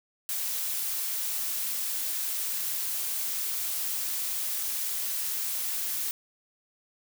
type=noise; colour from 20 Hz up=blue; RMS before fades=-31 dBFS; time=0.29-6.11 s; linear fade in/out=0 ms; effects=none